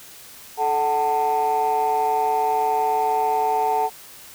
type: tone cluster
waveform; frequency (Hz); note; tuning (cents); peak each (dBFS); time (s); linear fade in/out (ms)
sine; 435.6 / 749 / 891; A4 / F#5 / A5; -17 / +21 / +22; -24 / -20 / -20; 0.57-3.9; 50
effects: tanh soft clip ceiling -13 dBFS + white hiss -43 dBFS RMS until 4.34 s